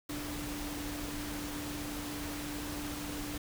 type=tone in noise; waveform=sine; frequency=294 Hz; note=D4; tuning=2 cents sharp; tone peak=-40 dBFS; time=0.09-3.38 s; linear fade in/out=5 ms; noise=pink; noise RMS=-41 dBFS; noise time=0.09-3.38 s; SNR=-2 dB; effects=none